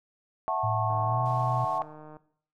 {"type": "chord", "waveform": "sine", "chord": "F# minor seventh", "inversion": "third", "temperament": "equal with one note detuned", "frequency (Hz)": [659.3, 740, 880, 1089.7], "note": ["E5", "F#5", "A5", "C#6"], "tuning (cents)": [0, 0, 0, -30], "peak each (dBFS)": -31, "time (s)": [0.48, 1.82], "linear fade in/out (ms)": 0}
{"type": "tone with pitch glide", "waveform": "sine", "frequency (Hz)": [109.5, 122.91], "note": ["A2", "B2"], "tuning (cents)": [-8, -8], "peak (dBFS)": -28, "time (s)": [0.63, 1.65], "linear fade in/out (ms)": 10, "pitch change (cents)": 200, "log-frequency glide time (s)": [1.02, 1.22]}
{"type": "click train", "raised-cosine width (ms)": 1, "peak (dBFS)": -33, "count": 195, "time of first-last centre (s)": [0.9, 2.168], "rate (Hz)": 153}
{"type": "noise", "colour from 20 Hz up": "violet", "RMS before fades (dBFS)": -37, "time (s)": [1.25, 1.79], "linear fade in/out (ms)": 10}
{"effects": ["noise-tail reverb RT60 0.6 s tail -17 dB re dry", "low-pass 3000 Hz 12 dB/octave"]}